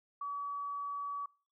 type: tone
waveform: sine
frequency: 1140 Hz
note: C#6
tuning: 48 cents sharp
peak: -36 dBFS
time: 0.21-1.26 s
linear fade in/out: 5 ms
effects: noise-tail reverb RT60 0.4 s tail -23 dB re dry